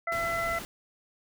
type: harmonic tone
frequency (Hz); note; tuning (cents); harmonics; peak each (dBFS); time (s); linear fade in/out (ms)
673; E5; +36; 1 / 2 / 3; -32 / -32 / -32; 0.07-0.59; 5
type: noise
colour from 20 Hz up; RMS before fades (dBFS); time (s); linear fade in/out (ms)
pink; -40; 0.12-0.65; 0
effects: none